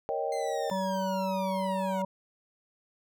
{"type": "chord", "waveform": "sine", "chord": "Eb dominant seventh", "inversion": "second", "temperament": "equal", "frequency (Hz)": [466.2, 554.4, 622.3, 784], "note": ["Bb4", "Db5", "Eb5", "G5"], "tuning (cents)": [0, 0, 0, 0], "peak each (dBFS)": -34, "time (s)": [0.09, 0.7], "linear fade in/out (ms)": 0}
{"type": "linear sweep", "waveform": "15% pulse", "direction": "down", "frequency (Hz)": [2092, 700], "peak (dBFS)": -36, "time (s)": [0.32, 2.02], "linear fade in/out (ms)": 2}
{"type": "harmonic tone", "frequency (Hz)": 190.4, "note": "F#3", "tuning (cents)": 50, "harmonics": [1, 3, 5], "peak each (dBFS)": [-32, -32, -32], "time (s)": [0.71, 2.05], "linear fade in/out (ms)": 5}
{"effects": []}